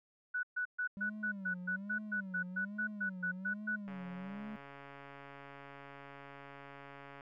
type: tone bursts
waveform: sine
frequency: 1480 Hz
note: F#6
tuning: in tune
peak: -33 dBFS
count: 16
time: 0.34-3.762 s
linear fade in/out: 10 ms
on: 92 ms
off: 130 ms
type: tone with vibrato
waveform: triangle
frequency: 196 Hz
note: G3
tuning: in tune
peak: -40 dBFS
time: 0.97-4.56 s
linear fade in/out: 0 ms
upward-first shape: sine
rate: 1.2 Hz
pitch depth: 150 cents each way
type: click train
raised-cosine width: 0.5 ms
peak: -36 dBFS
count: 467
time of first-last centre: 3.88-7.209 s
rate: 140 Hz
effects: none